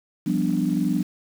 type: chord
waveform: sine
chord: G dominant seventh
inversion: third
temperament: equal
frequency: 174.61 / 196 / 246.9 / 293.7 Hz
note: F3 / G3 / B3 / D4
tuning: 0 / 0 / 0 / 0 cents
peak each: -25 dBFS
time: 0.26-1.03 s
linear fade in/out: 10 ms
effects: tanh soft clip ceiling -9 dBFS + 7-bit